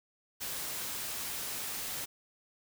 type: noise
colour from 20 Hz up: white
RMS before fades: -38 dBFS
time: 0.4-2.06 s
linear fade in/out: 20 ms
effects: none